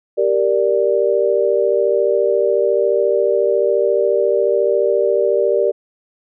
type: chord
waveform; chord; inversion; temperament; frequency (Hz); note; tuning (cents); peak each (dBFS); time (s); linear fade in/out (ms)
sine; G minor; none; equal; 392 / 466.2 / 587.3; G4 / Bb4 / D5; 0 / 0 / 0; -17; 0.17-5.72; 20
effects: none